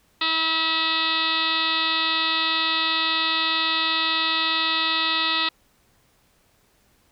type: tone with frequency modulation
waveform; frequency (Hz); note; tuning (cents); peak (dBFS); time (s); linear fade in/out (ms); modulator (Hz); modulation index
sine; 1938; B6; -33; -18; 0.21-5.49; 5; 323; 6.9
effects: pink hiss -62 dBFS RMS until 7.11 s